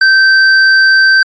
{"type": "tone", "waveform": "square", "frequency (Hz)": 1554, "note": "G6", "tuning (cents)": -16, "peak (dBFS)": -5, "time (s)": [0.01, 1.23], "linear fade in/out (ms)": 5, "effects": ["resampled to 16000 Hz"]}